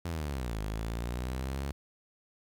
sawtooth linear two-way sweep, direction down then up, 87.31 to 51.6 to 70.3 Hz, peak -29 dBFS, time 0.05-1.72 s, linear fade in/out 5 ms, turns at 0.6 s, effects 11-bit

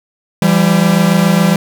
45% pulse tone pair together, 168.82 / 196 Hz, E3 / G3, +42 / 0 cents, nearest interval minor third, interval 258 cents, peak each -11 dBFS, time 0.42-1.56 s, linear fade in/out 2 ms, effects none

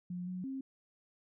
sine tone with pitch steps, 178.4 / 182.8 / 267.2 Hz, F3 / F#3 / C4, +37 / -21 / +36 cents, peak -37 dBFS, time 0.1-0.61 s, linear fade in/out 5 ms, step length 170 ms, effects none

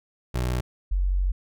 25% pulse / sine tone pair in turn, 61.74 / 46.25 Hz, B1 / F#1, 0 / 0 cents, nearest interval perfect fourth, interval 500 cents, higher first, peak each -20 dBFS, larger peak neither, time 0.34-0.61 / 0.91-1.32 s, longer second, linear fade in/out 10 ms, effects none

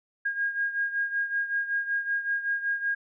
sine beating tone pair, 1626 / 1631.3 Hz, G#6 / G#6, -37 / -31 cents, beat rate 5.3 Hz, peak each -27 / -32 dBFS, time 0.25-2.95 s, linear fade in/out 10 ms, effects none

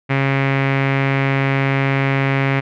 sawtooth tone with low-pass filter, 136.4 Hz, C#3, 28 cents flat, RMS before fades -17 dBFS, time 0.09-2.61 s, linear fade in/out 20 ms, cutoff 2200 Hz, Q 3.6, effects none

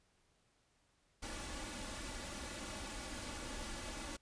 pink noise with comb filter, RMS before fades -45 dBFS, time 1.22-4.17 s, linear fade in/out 10 ms, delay 3.5 ms, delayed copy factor +0.65, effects pink hiss -75 dBFS RMS until 4.21 s + resampled to 22050 Hz

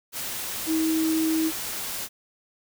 sine tone in noise, 319.5 Hz, D#4, 46 cents sharp, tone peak -21 dBFS, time 0.66-1.52 s, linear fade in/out 50 ms, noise white, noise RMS -32 dBFS, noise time 0.12-2.09 s, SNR +8 dB, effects none

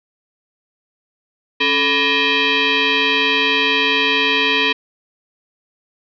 sine tone with frequency modulation, 277.2 Hz, C#4, in tune, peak -13 dBFS, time 1.6-4.73 s, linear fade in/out 10 ms, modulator 715 Hz, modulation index 4.8, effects none

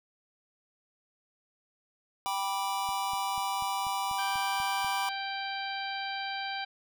square chord, G major, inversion none, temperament just, 784 / 980 / 1176 Hz, G5 / B5 / D6, 0 / -14 / +2 cents, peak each -34 / -34 / -38 dBFS, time 2.26-5.09 s, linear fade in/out 0 ms
click train, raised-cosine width 5 ms, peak -37 dBFS, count 9, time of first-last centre 2.89-4.846 s, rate 4.09 Hz
harmonic tone, 784 Hz, G5, in tune, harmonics 1 / 2 / 3 / 4 / 5 / 6, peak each -36 / -39 / -41 / -42 / -43 / -44 dBFS, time 4.18-6.65 s, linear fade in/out 10 ms
effects none

